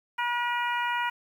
harmonic tone, 481.1 Hz, B4, 45 cents flat, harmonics 2 / 3 / 4 / 5 / 6, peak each -28 / -32 / -34 / -36 / -38 dBFS, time 0.18-1.1 s, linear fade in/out 10 ms, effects 9-bit

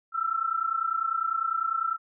sine tone pair together, 1318.5 / 1348.5 Hz, E6 / E6, 0 / +39 cents, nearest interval unison, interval 39 cents, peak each -28 / -28 dBFS, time 0.12-1.98 s, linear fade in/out 50 ms, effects none

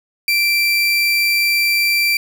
30% pulse tone, 2349 Hz, D7, in tune, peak -11 dBFS, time 0.28-2.17 s, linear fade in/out 2 ms, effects none

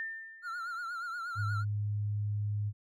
sine tone with exponential decay, 1797 Hz, A6, 36 cents sharp, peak -33 dBFS, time 0-0.92 s, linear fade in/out 0 ms, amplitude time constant 200 ms
triangle tone with vibrato, 1390 Hz, F6, 9 cents flat, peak -34 dBFS, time 0.42-1.65 s, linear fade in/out 50 ms, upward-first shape triangle, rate 8.4 Hz, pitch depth 92 cents each way
sine tone, 103.83 Hz, G#2, in tune, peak -30 dBFS, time 1.35-2.73 s, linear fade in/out 50 ms
effects none

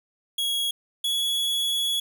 45% pulse tone pair in turn, 3322 / 3372 Hz, G#7 / G#7, 0 / +26 cents, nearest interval unison, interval 26 cents, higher second, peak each -23 dBFS, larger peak neither, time 0.38-0.71 / 1.04-2 s, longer second, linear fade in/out 5 ms, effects 10-bit

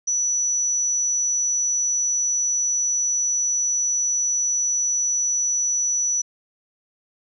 sine tone, 5920 Hz, F#8, in tune, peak -19 dBFS, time 0.07-6.22 s, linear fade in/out 10 ms, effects none

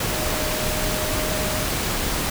sine tone in noise, 617 Hz, D#5, 15 cents flat, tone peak -30 dBFS, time 0.11-1.66 s, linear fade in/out 5 ms, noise pink, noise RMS -24 dBFS, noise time 0-2.3 s, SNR -9 dB, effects none

